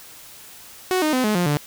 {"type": "tone with pitch steps", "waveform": "sawtooth", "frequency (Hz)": [370, 307.6, 255.7, 212.5, 176.65, 146.83], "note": ["F#4", "D#4", "C4", "G#3", "F3", "D3"], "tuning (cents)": [0, -20, -40, 40, 20, 0], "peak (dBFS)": -14, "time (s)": [0.91, 1.57], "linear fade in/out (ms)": 0, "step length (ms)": 110, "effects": ["white hiss -43 dBFS RMS until 1.66 s"]}